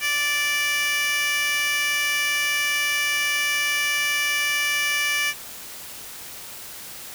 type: tone with high-pass filter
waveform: 15% pulse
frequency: 585 Hz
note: D5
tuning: 7 cents flat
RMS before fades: -23 dBFS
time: 0-5.34 s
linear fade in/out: 50 ms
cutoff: 2300 Hz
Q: 1.9
effects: white hiss -38 dBFS RMS until 7.14 s